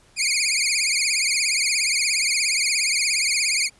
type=tone with vibrato; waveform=15% pulse; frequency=2300 Hz; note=D7; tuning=37 cents flat; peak=-12 dBFS; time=0.16-3.7 s; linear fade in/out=50 ms; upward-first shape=triangle; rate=17 Hz; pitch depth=170 cents each way; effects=pink hiss -56 dBFS RMS until 3.79 s + resampled to 24000 Hz